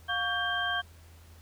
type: tone cluster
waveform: sine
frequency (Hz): 710 / 1125 / 1586 / 3169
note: F5 / C#6 / G6 / G7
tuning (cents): +28 / +25 / +20 / +18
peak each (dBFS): -35 / -36 / -30 / -34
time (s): 0.08-0.82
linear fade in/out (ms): 20
effects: added 82 Hz sine -51 dBFS peak until 1.41 s + pink hiss -59 dBFS RMS until 1.41 s